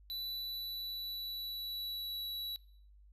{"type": "tone with pitch glide", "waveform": "square", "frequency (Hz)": [3971, 3923], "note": ["B7", "B7"], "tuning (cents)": [9, -12], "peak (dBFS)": -39, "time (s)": [0.1, 2.56], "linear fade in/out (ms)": 0, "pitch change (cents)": -21, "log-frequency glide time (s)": [0.21, 2.24], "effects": ["noise-tail reverb RT60 0.6 s tail -21 dB re dry", "added 50 Hz sine -57 dBFS peak until 3.12 s"]}